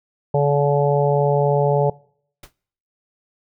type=harmonic tone; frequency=143.4 Hz; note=D3; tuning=41 cents flat; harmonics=1 / 3 / 4 / 5 / 6; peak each=-18 / -20 / -20 / -26 / -25 dBFS; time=0.34-1.9 s; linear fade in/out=5 ms
type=noise with exponential decay; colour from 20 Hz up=pink; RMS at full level=-35 dBFS; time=2.43-2.53 s; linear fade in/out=5 ms; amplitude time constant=21 ms
effects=noise-tail reverb RT60 0.6 s tail -24 dB re dry